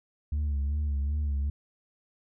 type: tone with vibrato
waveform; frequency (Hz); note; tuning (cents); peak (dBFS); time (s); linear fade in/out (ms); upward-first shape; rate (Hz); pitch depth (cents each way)
sine; 72.3; D2; -27; -23; 0.32-1.5; 5; sine; 2.6; 67
effects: tanh soft clip ceiling -25 dBFS